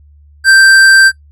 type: tone with hard clipping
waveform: sine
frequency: 1568 Hz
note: G6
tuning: in tune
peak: -4 dBFS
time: 0.44-1.12 s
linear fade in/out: 50 ms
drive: 12 dB
effects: noise-tail reverb RT60 0.1 s tail -18 dB re dry + added 73 Hz sine -39 dBFS peak until 1.31 s